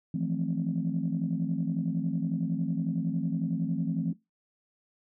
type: chord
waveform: sine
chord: F major seventh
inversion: third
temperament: just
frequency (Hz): 163.7 / 174.61 / 218.3 / 261.9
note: E3 / F3 / A3 / C4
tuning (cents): -12 / 0 / -13 / +2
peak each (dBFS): -31 / -31 / -34 / -33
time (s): 0.14-4.13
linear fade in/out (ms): 5
effects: noise-tail reverb RT60 0.2 s tail -19 dB re dry + tanh soft clip ceiling -18 dBFS